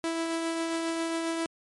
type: tone with tremolo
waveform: sawtooth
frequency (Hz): 329.6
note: E4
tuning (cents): 0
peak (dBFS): -23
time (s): 0.04-1.46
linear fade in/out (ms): 0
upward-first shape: triangle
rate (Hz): 7.4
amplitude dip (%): 30
effects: MP3 48 kbps